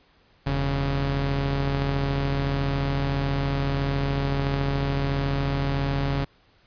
sawtooth tone pair together, 41.54 / 138.59 Hz, E1 / C#3, +14 / 0 cents, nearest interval octave + major sixth, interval 2086 cents, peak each -24 / -20 dBFS, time 0.46-6.25 s, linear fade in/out 10 ms, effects pink hiss -60 dBFS RMS until 6.66 s + resampled to 11025 Hz

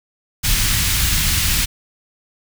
pink band-stop noise, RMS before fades -17 dBFS, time 0.43-1.66 s, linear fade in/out 20 ms, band 120 to 2200 Hz, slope 12 dB/octave, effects none

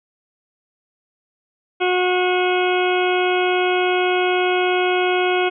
harmonic tone, 363.5 Hz, F#4, 31 cents flat, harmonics 1 / 2 / 3 / 4 / 6 / 7 / 8 / 9, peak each -18 / -22 / -29 / -26 / -27 / -27 / -32 / -31 dBFS, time 1.8-5.5 s, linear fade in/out 20 ms, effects none

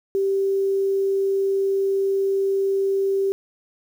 sine tone, 390.8 Hz, G4, 5 cents flat, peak -18 dBFS, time 0.15-3.32 s, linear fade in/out 0 ms, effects 8-bit

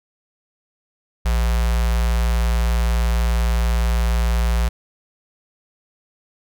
square tone with notch filter, 57.9 Hz, A#1, 11 cents flat, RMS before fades -18 dBFS, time 1.25-4.69 s, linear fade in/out 10 ms, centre 290 Hz, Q 0.71, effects none

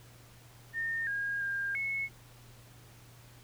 sine tone with pitch steps, 1823 / 1628 / 1604 / 2192 Hz, A#6 / G#6 / G6 / C#7, -39 / -35 / +39 / -20 cents, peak -31 dBFS, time 0.73-2.09 s, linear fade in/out 50 ms, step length 340 ms, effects added 119 Hz sine -55 dBFS peak until 3.43 s + pink hiss -58 dBFS RMS until 3.43 s

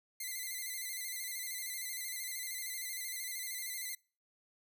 5% pulse tone with vibrato, 2057 Hz, C7, 30 cents flat, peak -29 dBFS, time 0.2-3.95 s, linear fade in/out 5 ms, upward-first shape square, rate 13 Hz, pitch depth 49 cents each way, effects noise-tail reverb RT60 0.4 s tail -26 dB re dry

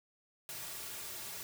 white noise with comb filter, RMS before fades -44 dBFS, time 0.49-1.43 s, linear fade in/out 0 ms, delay 3.9 ms, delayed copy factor -0.65, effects none

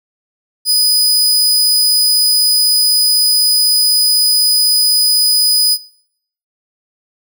sawtooth tone, 4978 Hz, D#8, in tune, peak -6 dBFS, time 0.65-5.78 s, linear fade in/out 50 ms, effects noise-tail reverb RT60 0.7 s tail -21 dB re dry

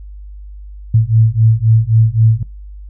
sine beating tone pair, 110 / 113.8 Hz, A2 / A#2, 0 / -41 cents, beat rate 3.8 Hz, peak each -11 dBFS, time 0.94-2.43 s, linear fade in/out 5 ms, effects noise-tail reverb RT60 0.2 s tail -21 dB re dry + added 50 Hz sine -29 dBFS peak until 2.89 s

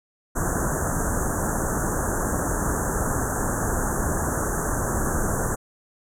pink band-stop noise, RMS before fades -24 dBFS, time 0.35-5.56 s, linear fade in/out 20 ms, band 1700 to 6300 Hz, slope 96 dB/octave, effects low-pass 10000 Hz 12 dB/octave

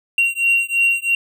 triangle beating tone pair, 2752 / 2755 Hz, F7 / F7, -26 / -24 cents, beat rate 3 Hz, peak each -16 dBFS, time 0.18-1.15 s, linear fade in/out 2 ms, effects none

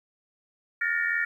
sine tone cluster, 1421 / 1774 / 1858 / 2278 Hz, F6 / A6 / A#6 / C#7, +30 / +14 / -6 / +47 cents, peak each -30 / -28 / -28 / -35 dBFS, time 0.81-1.25 s, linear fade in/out 5 ms, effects 10-bit

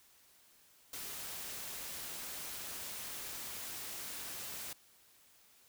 white noise, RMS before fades -44 dBFS, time 0.93-4.73 s, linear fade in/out 2 ms, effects white hiss -65 dBFS RMS until 5.68 s

